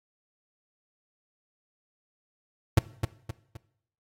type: tone with echo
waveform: 45% pulse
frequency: 111.6 Hz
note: A2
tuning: 25 cents sharp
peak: -14 dBFS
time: 2.77-2.79 s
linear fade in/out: 5 ms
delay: 260 ms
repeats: 3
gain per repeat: -8 dB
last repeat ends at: 3.57 s
effects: noise-tail reverb RT60 0.7 s tail -19 dB re dry + AAC 48 kbps